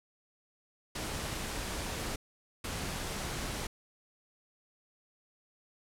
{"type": "noise bursts at uneven times", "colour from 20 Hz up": "pink", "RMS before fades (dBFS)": -37, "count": 2, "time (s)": [[0.95, 2.16], [2.64, 3.67]], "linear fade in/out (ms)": 5, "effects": ["low-pass 11000 Hz 12 dB/octave"]}